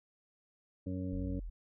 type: harmonic tone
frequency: 92.5 Hz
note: F#2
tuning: in tune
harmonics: 1 / 2 / 3 / 5 / 6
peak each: -39 / -41 / -39 / -50 / -49 dBFS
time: 0.86-1.4 s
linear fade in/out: 10 ms
type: linear two-way sweep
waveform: sine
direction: up then down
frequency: 32.7 to 58.2 to 38.94 Hz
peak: -39 dBFS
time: 1.12-1.5 s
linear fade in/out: 10 ms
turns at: 1.24 s
effects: none